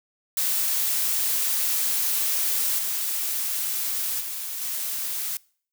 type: noise with level steps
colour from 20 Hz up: blue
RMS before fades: -24 / -27 / -32 / -29 dBFS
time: 0.37-5.37 s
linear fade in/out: 2 ms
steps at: 2.78 / 4.2 / 4.61 s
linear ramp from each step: 10 ms
effects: noise-tail reverb RT60 0.5 s tail -24 dB re dry